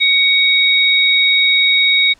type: tone pair together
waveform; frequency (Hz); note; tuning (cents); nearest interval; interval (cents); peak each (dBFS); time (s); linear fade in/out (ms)
sine; 2241 / 3772; C#7 / A#7; +18 / +20; major sixth; 902; -12; 0-2.14; 20
effects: pink hiss -51 dBFS RMS until 2.19 s + low-pass 8000 Hz 12 dB/octave